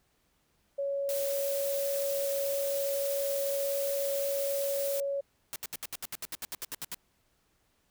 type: tone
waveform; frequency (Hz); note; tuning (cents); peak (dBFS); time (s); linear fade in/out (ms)
sine; 558; C#5; +11; -29; 0.78-5.21; 10
type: noise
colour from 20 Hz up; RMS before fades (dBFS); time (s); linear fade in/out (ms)
blue; -37; 1.09-5; 0
type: noise bursts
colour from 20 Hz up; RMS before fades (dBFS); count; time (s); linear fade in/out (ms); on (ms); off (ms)
white; -37; 15; 5.53-6.945; 0; 29; 70
effects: pink hiss -72 dBFS RMS until 7.9 s